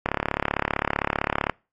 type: click train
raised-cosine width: 0.5 ms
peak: -7 dBFS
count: 52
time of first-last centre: 0.06-1.497 s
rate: 35.5 Hz
effects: noise-tail reverb RT60 0.3 s tail -24 dB re dry + AAC 48 kbps